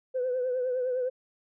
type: tone with vibrato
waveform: sine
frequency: 505 Hz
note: B4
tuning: 39 cents sharp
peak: -25 dBFS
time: 0.14-1.1 s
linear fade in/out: 20 ms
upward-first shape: triangle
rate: 9.8 Hz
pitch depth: 59 cents each way
effects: tanh soft clip ceiling -22 dBFS